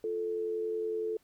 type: tone pair together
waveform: sine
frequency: 348.1 / 438.9 Hz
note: F4 / A4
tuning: -6 / -4 cents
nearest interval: major third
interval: 402 cents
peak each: -39 / -31 dBFS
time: 0.04-1.17 s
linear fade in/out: 2 ms
effects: pink hiss -69 dBFS RMS until 1.23 s